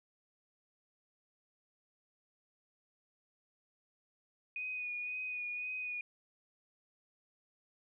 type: tone with vibrato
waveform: sine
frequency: 2477 Hz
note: D#7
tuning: 8 cents flat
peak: -37 dBFS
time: 4.56-6.01 s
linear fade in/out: 2 ms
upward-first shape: sine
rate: 1.9 Hz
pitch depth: 24 cents each way
effects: none